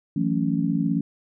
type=chord; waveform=sine; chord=F# minor seventh; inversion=third; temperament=just; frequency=166.5 / 185 / 222 / 277.5 Hz; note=E3 / F#3 / A3 / C#4; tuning=+18 / 0 / +16 / +2 cents; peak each=-25 / -28 / -26 / -25 dBFS; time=0.16-1.01 s; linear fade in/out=5 ms; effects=none